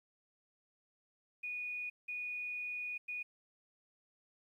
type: tone bursts at uneven times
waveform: sine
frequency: 2464 Hz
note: D#7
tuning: 17 cents flat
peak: -38 dBFS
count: 3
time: 1.43-1.9 / 2.08-2.98 / 3.08-3.23 s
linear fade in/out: 10 ms
effects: 12-bit